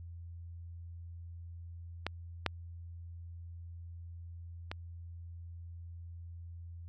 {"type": "clicks", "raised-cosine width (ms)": 0.3, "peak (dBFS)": [-17, -13, -22], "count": 3, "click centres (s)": [2.066, 2.463, 4.715], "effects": ["added 85 Hz sine -44 dBFS peak until 6.88 s"]}